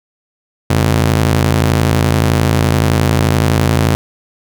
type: ring-modulated tone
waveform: sawtooth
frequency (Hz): 113.4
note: A#2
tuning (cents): -47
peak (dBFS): -3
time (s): 0.7-3.95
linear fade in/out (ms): 0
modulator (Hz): 25.8
effects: none